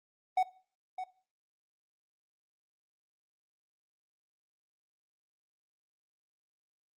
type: tone with echo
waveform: triangle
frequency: 745 Hz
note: F#5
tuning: 12 cents sharp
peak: -22 dBFS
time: 0.37-0.43 s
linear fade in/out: 5 ms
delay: 610 ms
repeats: 1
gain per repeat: -11 dB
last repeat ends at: 1.04 s
effects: noise-tail reverb RT60 0.4 s tail -18 dB re dry + Opus 32 kbps